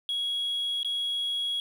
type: tone with dropouts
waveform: sine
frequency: 3322 Hz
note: G#7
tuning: in tune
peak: -25 dBFS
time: 0.09-1.6 s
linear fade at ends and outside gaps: 1 ms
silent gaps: 0.831-0.847 s
effects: tanh soft clip ceiling -25 dBFS + 9-bit